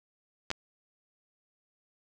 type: clicks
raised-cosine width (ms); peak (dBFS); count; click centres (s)
0.2; -14; 2; 0.504 / 0.514
effects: none